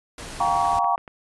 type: noise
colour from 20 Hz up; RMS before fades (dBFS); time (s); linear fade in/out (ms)
pink; -36; 0.18-0.79; 2
type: chord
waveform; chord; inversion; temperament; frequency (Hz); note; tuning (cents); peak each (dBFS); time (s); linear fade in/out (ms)
sine; G half-diminished seventh; third; just; 705.6 / 784 / 940.8 / 1128.9; F5 / G5 / Bb5 / Db6; +18 / 0 / +16 / +31; -24; 0.4-0.96; 5
type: clicks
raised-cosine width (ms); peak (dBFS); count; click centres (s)
0.5; -25; 6; 0.483 / 0.613 / 0.651 / 0.844 / 0.979 / 1.078
effects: resampled to 24000 Hz